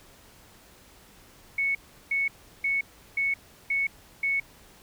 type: tone bursts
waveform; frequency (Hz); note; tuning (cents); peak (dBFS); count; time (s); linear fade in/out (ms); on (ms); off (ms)
sine; 2211; C#7; -5; -23; 6; 1.58-4.4; 5; 170; 360
effects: pink hiss -54 dBFS RMS until 4.82 s